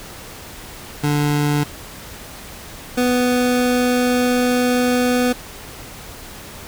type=tone pair in turn; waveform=25% pulse; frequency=146.83 / 247.9 Hz; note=D3 / B3; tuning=0 / +7 cents; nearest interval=major sixth; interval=907 cents; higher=second; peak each=-12 / -11 dBFS; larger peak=second; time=1.03-1.64 / 2.97-5.33 s; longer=second; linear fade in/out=10 ms; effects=pink hiss -36 dBFS RMS until 6.67 s